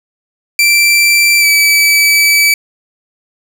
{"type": "tone with pitch glide", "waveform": "sawtooth", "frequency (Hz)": [2345, 2301], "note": ["D7", "D7"], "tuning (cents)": [-3, -36], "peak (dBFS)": -3, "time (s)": [0.59, 2.54], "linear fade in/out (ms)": 2, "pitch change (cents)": -33, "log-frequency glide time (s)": [1.4, 1.45], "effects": []}